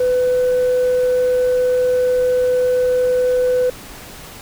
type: tone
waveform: sine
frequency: 501 Hz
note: B4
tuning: 25 cents sharp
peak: -11 dBFS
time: 0-3.7 s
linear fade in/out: 5 ms
effects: tanh soft clip ceiling -11 dBFS + pink hiss -36 dBFS RMS until 4.41 s